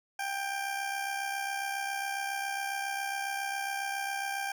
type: tone with amplitude modulation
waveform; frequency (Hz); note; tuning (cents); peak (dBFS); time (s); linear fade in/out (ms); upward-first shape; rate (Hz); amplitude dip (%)
20% pulse; 791; G5; +15; -25; 0.19-4.52; 5; sine; 67.3; 50
effects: none